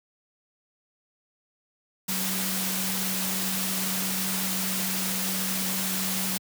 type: tone in noise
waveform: sine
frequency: 188.7 Hz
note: F#3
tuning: 34 cents sharp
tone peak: -32 dBFS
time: 2.08-6.38 s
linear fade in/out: 10 ms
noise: white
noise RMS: -29 dBFS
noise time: 2.08-6.38 s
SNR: -6 dB
effects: high-pass 100 Hz 12 dB/octave